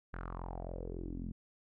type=tone with low-pass filter sweep; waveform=sawtooth; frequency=43.65 Hz; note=F1; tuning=in tune; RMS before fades=-42 dBFS; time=0.13-1.32 s; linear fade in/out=10 ms; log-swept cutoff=1600 to 210 Hz; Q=4.7; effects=none